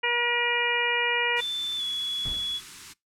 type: harmonic tone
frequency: 478.6 Hz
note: A#4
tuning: 46 cents sharp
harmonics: 1 / 2 / 3 / 4 / 5 / 6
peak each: -32 / -30 / -34 / -28 / -28 / -30 dBFS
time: 0.03-1.41 s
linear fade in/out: 10 ms
type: band-stop noise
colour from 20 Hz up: white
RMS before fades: -42 dBFS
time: 1.36-2.94 s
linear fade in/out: 20 ms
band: 390 to 960 Hz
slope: 48 dB/octave
type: tone with pitch glide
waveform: sine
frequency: 3532 to 3384 Hz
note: A7 to G#7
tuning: +6 to +32 cents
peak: -27 dBFS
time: 1.38-2.61 s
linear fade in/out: 50 ms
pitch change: -74 cents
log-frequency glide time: 1.77-1.83 s
type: noise with exponential decay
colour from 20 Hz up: brown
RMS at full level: -32 dBFS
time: 2.25-2.68 s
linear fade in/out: 2 ms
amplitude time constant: 92 ms
effects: noise-tail reverb RT60 0.2 s tail -24 dB re dry + low-pass 9000 Hz 12 dB/octave